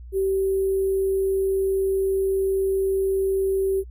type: tone with sample-and-hold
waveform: sine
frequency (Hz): 386.2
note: G4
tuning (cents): -26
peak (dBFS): -19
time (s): 0.12-3.84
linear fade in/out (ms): 50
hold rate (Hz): 11025
effects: noise-tail reverb RT60 0.1 s tail -24 dB re dry + added 60 Hz sine -37 dBFS peak until 3.9 s